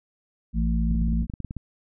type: harmonic tone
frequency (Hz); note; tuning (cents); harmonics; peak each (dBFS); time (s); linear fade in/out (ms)
56; A1; +31; 1 / 3 / 4; -22 / -27 / -28; 0.53-1.27; 50
type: clicks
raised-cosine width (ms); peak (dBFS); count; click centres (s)
5; -20; 12; 0.912 / 0.951 / 1.02 / 1.083 / 1.129 / 1.225 / 1.299 / 1.338 / 1.403 / 1.447 / 1.509 / 1.567
effects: none